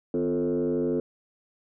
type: tone with frequency modulation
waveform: sine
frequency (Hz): 348.2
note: F4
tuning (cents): -5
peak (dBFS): -22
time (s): 0.14-1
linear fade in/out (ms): 2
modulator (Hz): 92.3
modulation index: 1.5
effects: tanh soft clip ceiling -19 dBFS